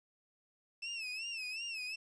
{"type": "tone with vibrato", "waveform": "30% pulse", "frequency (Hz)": 2637, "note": "E7", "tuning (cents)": 0, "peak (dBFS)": -36, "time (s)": [0.82, 1.96], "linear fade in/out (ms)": 10, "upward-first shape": "sine", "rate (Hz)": 2.7, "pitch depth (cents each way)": 110, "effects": ["resampled to 22050 Hz", "11-bit"]}